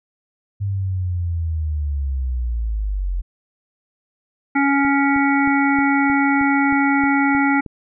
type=linear sweep; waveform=sine; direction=down; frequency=100.8 to 42.89 Hz; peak=-19 dBFS; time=0.6-3.22 s; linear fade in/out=20 ms
type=harmonic tone; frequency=279 Hz; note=C#4; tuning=11 cents sharp; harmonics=1 / 3 / 5 / 7 / 8; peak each=-16 / -21 / -23 / -24 / -25 dBFS; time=4.55-7.61 s; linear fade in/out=10 ms
type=click train; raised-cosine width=3 ms; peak=-20 dBFS; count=10; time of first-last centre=4.85-7.662 s; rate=3.2 Hz
effects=none